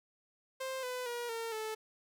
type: tone with pitch steps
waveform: sawtooth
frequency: 525 / 501.3 / 478.7 / 457 / 436.4 Hz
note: C5 / B4 / A#4 / A#4 / A4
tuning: +6 / +26 / +46 / -34 / -14 cents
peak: -33 dBFS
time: 0.6-1.75 s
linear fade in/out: 10 ms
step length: 230 ms
effects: none